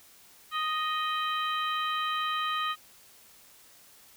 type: harmonic tone with a mistuned harmonic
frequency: 622.3 Hz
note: D#5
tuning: in tune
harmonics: 2 / 3 / 4 / 5 / 6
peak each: -29 / -37 / -41 / -36 / -41 dBFS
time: 0.51-2.76 s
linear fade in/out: 50 ms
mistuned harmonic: 6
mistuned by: +78 cents
effects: white hiss -56 dBFS RMS until 4.16 s